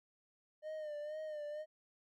triangle tone with vibrato, 607 Hz, D#5, 43 cents flat, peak -39 dBFS, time 0.62-1.66 s, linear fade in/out 50 ms, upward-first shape sine, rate 2.1 Hz, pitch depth 53 cents each way, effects none

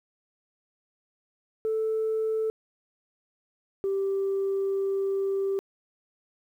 sine tone pair in turn, 440 / 391 Hz, A4 / G4, 0 / -4 cents, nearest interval major second, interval 204 cents, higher first, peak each -23 dBFS, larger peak neither, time 1.65-2.5 / 3.84-5.59 s, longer second, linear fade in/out 0 ms, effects tanh soft clip ceiling -21 dBFS + 10-bit

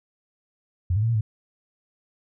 sine tone with pitch steps, 89.3 / 105.4 / 113.4 / 116.4 / 108.1 Hz, F2 / G#2 / A#2 / A#2 / A2, +39 / +26 / -47 / -2 / -30 cents, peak -19 dBFS, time 0.9-1.21 s, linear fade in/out 5 ms, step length 62 ms, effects none

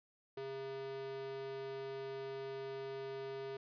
square tone with high-pass filter, 135.1 Hz, C#3, 44 cents flat, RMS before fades -44 dBFS, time 0.37-3.57 s, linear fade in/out 5 ms, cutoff 330 Hz, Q 4.2, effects resampled to 11025 Hz

